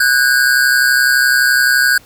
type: tone pair together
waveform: square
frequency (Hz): 1482.3 / 1614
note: F#6 / G#6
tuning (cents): +3 / -50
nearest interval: minor second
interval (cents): 147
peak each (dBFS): -13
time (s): 0-1.98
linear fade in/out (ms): 5
effects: pink hiss -45 dBFS RMS until 2.05 s